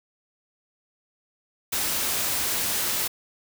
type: noise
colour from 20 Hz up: white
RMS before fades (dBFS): -26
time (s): 1.72-3.08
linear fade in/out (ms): 10
effects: none